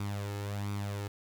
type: tone with flanger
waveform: sawtooth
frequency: 101.5 Hz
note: G#2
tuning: 39 cents flat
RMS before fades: -36 dBFS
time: 0-1.08 s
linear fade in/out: 5 ms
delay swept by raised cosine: 0.84 to 2.34 ms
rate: 1.4 Hz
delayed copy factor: +0.6
effects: 10-bit